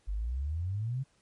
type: exponential sweep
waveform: sine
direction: up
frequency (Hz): 47 to 138.4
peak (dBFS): -30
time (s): 0.07-1.04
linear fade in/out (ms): 20
effects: pink hiss -69 dBFS RMS until 1.21 s + MP3 48 kbps